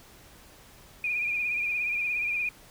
sine tone with vibrato, 2428 Hz, D#7, 43 cents flat, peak -26 dBFS, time 1.04-2.49 s, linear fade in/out 2 ms, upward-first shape sine, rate 17 Hz, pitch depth 46 cents each way, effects pink hiss -53 dBFS RMS until 2.7 s

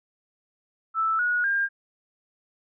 sine tone with pitch steps, 1318.5 / 1454.5 / 1604.6 Hz, E6 / F#6 / G6, 0 / -30 / +40 cents, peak -21 dBFS, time 0.94-1.69 s, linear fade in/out 50 ms, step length 250 ms, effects none

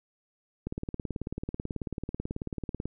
click train, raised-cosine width 3 ms, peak -20 dBFS, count 41, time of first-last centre 0.67-2.856 s, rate 18.3 Hz, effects none

